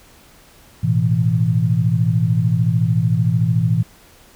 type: chord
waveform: sine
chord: A suspended second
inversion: none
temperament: equal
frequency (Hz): 110 / 123.47 / 164.81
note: A2 / B2 / E3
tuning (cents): 0 / 0 / 0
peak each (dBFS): -18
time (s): 0.83-3.83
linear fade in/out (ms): 10
effects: pink hiss -48 dBFS RMS until 4.35 s